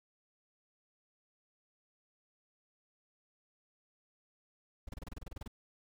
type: noise bursts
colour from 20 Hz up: brown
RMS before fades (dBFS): -42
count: 13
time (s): 4.87-5.478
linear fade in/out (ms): 5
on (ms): 20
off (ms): 29
effects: none